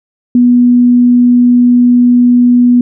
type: tone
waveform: sine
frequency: 244.3 Hz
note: B3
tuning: 19 cents flat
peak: -3 dBFS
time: 0.35-2.81 s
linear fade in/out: 2 ms
effects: none